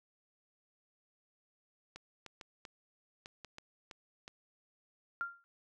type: clicks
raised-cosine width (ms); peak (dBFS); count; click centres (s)
0.2; -30; 9; 1.96 / 2.263 / 2.412 / 2.652 / 3.259 / 3.447 / 3.584 / 3.912 / 4.279
type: tone with exponential decay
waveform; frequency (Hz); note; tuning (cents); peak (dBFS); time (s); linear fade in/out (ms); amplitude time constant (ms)
sine; 1390; F6; -9; -31; 5.21-5.44; 0; 48
effects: none